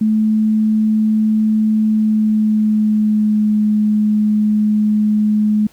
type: tone with pitch glide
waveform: sine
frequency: 216.6 to 212 Hz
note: A3 to G#3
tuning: -27 to +36 cents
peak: -11 dBFS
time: 0.01-5.67 s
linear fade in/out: 5 ms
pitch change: -37 cents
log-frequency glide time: 1.83-3.56 s
effects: pink hiss -50 dBFS RMS until 5.72 s